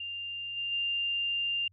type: tone with level steps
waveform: sine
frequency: 2794 Hz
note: F7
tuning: in tune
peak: -35 / -31 / -28 dBFS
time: 0-1.68 s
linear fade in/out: 5 ms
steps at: 0.56 / 0.71 s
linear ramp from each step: 20 ms
effects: added 95 Hz sine -61 dBFS peak until 1.72 s